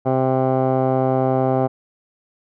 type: tone with low-pass filter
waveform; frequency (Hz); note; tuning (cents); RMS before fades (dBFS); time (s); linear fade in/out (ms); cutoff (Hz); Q
15% pulse; 130.81; C3; 0; -18; 0.05-1.68; 20; 800; 8.2
effects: none